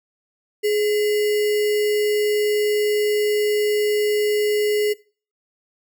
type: tone with sample-and-hold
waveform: sine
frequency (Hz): 420.1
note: G#4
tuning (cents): +20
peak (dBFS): -16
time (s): 0.63-4.94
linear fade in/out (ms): 20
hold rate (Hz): 2450
effects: noise-tail reverb RT60 0.4 s tail -22 dB re dry